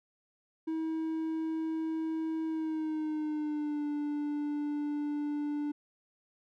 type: tone with pitch glide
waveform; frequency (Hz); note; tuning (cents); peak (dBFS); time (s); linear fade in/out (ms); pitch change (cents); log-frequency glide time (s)
triangle; 320.5 to 293.9; E4 to D4; -49 to +1; -29; 0.67-5.72; 10; -150; 2.46-3.86
effects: none